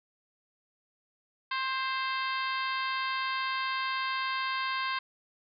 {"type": "harmonic tone with a mistuned harmonic", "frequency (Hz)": 528, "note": "C5", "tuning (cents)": 16, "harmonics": [2, 3, 4, 5, 6, 7, 8, 9], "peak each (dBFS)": [-32, -36, -38, -40, -42, -43, -44, -45], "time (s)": [1.51, 4.99], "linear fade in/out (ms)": 5, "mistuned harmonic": 4, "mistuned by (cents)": -24, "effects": []}